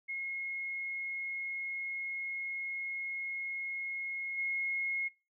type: tone with level steps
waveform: sine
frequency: 2161 Hz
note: C#7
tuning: 45 cents flat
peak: -35 / -31 dBFS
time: 0.08-5.09 s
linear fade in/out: 20 ms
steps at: 4.37 s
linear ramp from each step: 20 ms
effects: noise-tail reverb RT60 0.3 s tail -23 dB re dry